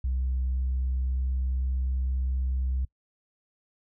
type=tone with pitch glide; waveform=sine; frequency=64.1 to 64.62 Hz; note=C2 to C2; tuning=-35 to -21 cents; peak=-23 dBFS; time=0.04-2.85 s; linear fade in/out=5 ms; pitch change=+14 cents; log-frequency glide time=0.44-1.91 s; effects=noise-tail reverb RT60 0.1 s tail -25 dB re dry + tanh soft clip ceiling -22 dBFS